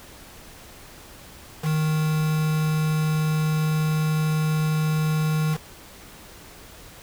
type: tone with quantisation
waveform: triangle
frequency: 155.56 Hz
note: D#3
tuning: in tune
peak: -18 dBFS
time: 1.62-5.58 s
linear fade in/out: 50 ms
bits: 5
effects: pink hiss -45 dBFS RMS until 7.02 s